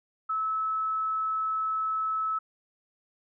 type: tone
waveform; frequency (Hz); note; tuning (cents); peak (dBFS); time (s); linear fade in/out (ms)
sine; 1300; E6; -24; -26; 0.29-2.39; 10
effects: none